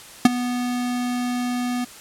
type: tone with ADSR envelope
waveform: square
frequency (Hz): 246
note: B3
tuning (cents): -7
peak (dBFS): -6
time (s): 0.25-1.85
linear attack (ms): 4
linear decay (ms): 21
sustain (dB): -17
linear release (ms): 12
effects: white hiss -42 dBFS RMS until 2 s + low-pass 11000 Hz 12 dB/octave